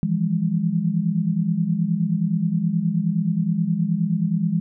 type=tone cluster; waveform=sine; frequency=162.4 / 171.9 / 204.8 Hz; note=E3 / F3 / G#3; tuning=-26 / -27 / -24 cents; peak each=-23 dBFS; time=0.03-4.6 s; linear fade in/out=0 ms; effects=none